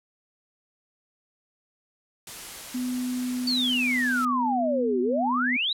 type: noise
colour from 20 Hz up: white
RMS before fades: -39 dBFS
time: 2.27-4.25 s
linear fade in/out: 2 ms
type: tone with pitch glide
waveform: sine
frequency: 250.5 to 249.1 Hz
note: B3 to B3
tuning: +25 to +15 cents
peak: -26 dBFS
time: 2.74-5.57 s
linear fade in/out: 10 ms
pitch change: -10 cents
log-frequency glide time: 3.14-3.9 s
type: exponential two-way sweep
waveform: sine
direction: down then up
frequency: 4598 to 356.6 to 4025 Hz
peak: -23 dBFS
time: 3.47-5.73 s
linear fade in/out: 5 ms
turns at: 5.01 s
effects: low-pass 12000 Hz 12 dB/octave